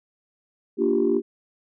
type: chord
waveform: sine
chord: G minor seventh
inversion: first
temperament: equal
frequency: 233.1 / 293.7 / 349.2 / 392 Hz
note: Bb3 / D4 / F4 / G4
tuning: 0 / 0 / 0 / 0 cents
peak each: -25 / -25 / -23 / -21 dBFS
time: 0.77-1.22 s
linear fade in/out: 50 ms
effects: tanh soft clip ceiling -10 dBFS